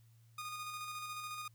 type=tone with tremolo; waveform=sawtooth; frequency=1230 Hz; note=D#6; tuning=20 cents flat; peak=-37 dBFS; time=0.38-1.48 s; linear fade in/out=5 ms; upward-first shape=square; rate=14 Hz; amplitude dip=30%; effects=added 114 Hz sine -61 dBFS peak until 1.54 s + white hiss -75 dBFS RMS until 1.54 s